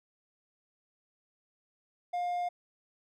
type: tone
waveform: triangle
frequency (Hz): 708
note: F5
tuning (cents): +23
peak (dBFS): -28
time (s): 2.13-2.49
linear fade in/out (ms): 10
effects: none